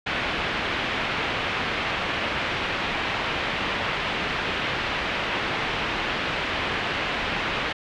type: low-pass noise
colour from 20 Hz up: white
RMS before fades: -27 dBFS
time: 0.06-7.73 s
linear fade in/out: 10 ms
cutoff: 3000 Hz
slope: 24 dB/octave
effects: none